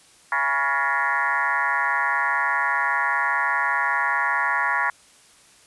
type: tone with frequency modulation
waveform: sine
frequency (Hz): 1407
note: F6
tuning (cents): +12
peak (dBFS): -19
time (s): 0.32-4.9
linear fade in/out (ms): 2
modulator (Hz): 145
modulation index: 3.8
effects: white hiss -53 dBFS RMS until 5.66 s + resampled to 24000 Hz